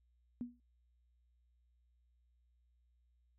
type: tone with exponential decay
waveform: sine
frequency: 242.2 Hz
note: B3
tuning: 34 cents flat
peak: -35 dBFS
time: 0.41-0.6 s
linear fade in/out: 0 ms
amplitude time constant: 40 ms
effects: added 60 Hz sine -70 dBFS peak until 3.38 s